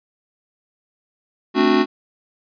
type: chord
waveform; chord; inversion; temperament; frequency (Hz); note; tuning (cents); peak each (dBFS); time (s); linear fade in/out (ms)
square; D dominant seventh; second; just; 220.2 / 264.3 / 293.7 / 367.1; A3 / C4 / D4 / F#4; +2 / +18 / 0 / -14; -22 / -20 / -20 / -18; 1.54-1.86; 50
effects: resampled to 11025 Hz